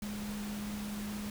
sine tone in noise, 207.8 Hz, G#3, 1 cent sharp, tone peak -37 dBFS, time 0.02-1.3 s, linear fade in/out 2 ms, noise pink, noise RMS -45 dBFS, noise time 0.02-1.3 s, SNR +5 dB, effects none

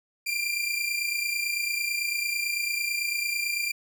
sawtooth tone pair together, 2368 / 2397 Hz, D7 / D7, +14 / +35 cents, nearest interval unison, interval 21 cents, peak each -26 dBFS, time 0.26-3.72 s, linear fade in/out 10 ms, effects none

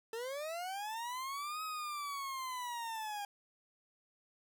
40% pulse linear two-way sweep, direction up then down, 440 to 1275 to 805 Hz, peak -38 dBFS, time 0.13-3.25 s, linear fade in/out 2 ms, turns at 1.63 s, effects none

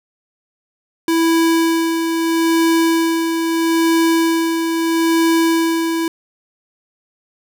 square tone with tremolo, 329.6 Hz, E4, in tune, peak -12 dBFS, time 1.08-6.08 s, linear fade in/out 2 ms, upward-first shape sine, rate 0.77 Hz, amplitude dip 45%, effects none

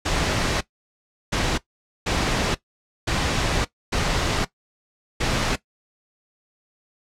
pink noise bursts at uneven times, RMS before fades -22 dBFS, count 6, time 0.05-0.61 / 1.32-1.58 / 2.06-2.55 / 3.07-3.65 / 3.92-4.45 / 5.2-5.56 s, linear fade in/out 10 ms, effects noise-tail reverb RT60 0.1 s tail -17 dB re dry + low-pass 6000 Hz 12 dB/octave

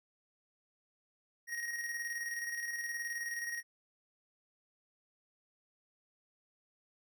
square tone with tremolo, 1879 Hz, A#6, 13 cents sharp, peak -36 dBFS, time 1.47-3.63 s, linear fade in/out 50 ms, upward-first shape square, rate 19 Hz, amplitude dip 40%, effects none

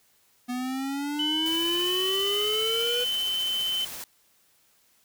square exponential sweep, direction up, 244.7 to 493.9 Hz, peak -29 dBFS, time 0.48-3.05 s, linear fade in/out 20 ms
sine tone with pitch glide, 3000 to 3058 Hz, F#7 to G7, +23 to -44 cents, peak -25 dBFS, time 1.19-3.85 s, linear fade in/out 5 ms, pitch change +33 cents, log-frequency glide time 1.46-3.38 s
white noise with tremolo, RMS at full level -37 dBFS, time 1.46-4.04 s, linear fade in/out 0 ms, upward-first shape triangle, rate 15 Hz, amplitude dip 25%
effects white hiss -64 dBFS RMS until 5.04 s

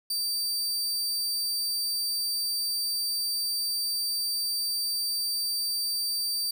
sawtooth tone, 4648 Hz, D8, 19 cents flat, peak -24 dBFS, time 0.1-6.51 s, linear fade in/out 5 ms, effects none

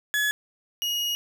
35% pulse tone pair in turn, 1700 / 2882 Hz, G#6 / F#7, +40 / -46 cents, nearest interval major sixth, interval 914 cents, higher second, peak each -20 / -23 dBFS, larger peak first, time 0.14-0.31 / 0.82-1.15 s, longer second, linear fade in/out 0 ms, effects 9-bit

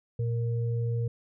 sine tone pair together, 116.6 / 466.4 Hz, A#2 / A#4, +1 / +1 cents, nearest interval 2 octaves, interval 2400 cents, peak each -26 / -37 dBFS, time 0.19-1.08 s, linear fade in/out 5 ms, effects none

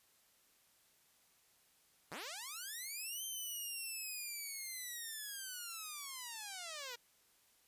5% pulse linear two-way sweep, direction up then down, 112.5 to 3136 to 465 Hz, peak -33 dBFS, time 2.11-6.96 s, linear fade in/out 10 ms, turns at 3.24 s, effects white hiss -71 dBFS RMS until 7.67 s + resampled to 32000 Hz

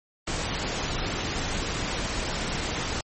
pink noise, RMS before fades -29 dBFS, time 0.27-3.01 s, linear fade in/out 5 ms, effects MP3 32 kbps

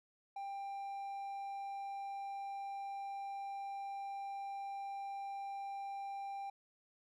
triangle tone, 792 Hz, G5, 18 cents sharp, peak -39 dBFS, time 0.36-6.5 s, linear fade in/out 5 ms, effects none

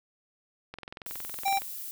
click train, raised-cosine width 0.3 ms, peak -24 dBFS, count 20, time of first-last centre 0.74-1.62 s, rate 21.6 Hz
violet noise, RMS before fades -39 dBFS, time 1.06-1.91 s, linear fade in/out 0 ms
square tone, 784 Hz, G5, in tune, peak -25 dBFS, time 1.45-1.59 s, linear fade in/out 10 ms
effects none

